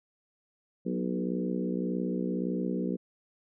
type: harmonic tone with a mistuned harmonic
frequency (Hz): 61.74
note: B1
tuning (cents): 0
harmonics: 3 / 4 / 5 / 6 / 7 / 8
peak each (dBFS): -32 / -34 / -36 / -38 / -39 / -40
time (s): 0.85-2.97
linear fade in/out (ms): 20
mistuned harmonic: 4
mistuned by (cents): -31
effects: none